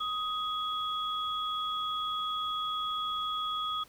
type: tone pair together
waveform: sine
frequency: 1253 / 3345 Hz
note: D#6 / G#7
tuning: +12 / +12 cents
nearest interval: octave + perfect fourth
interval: 1700 cents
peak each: -32 / -35 dBFS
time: 0-3.84 s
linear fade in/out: 10 ms
effects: pink hiss -58 dBFS RMS until 3.88 s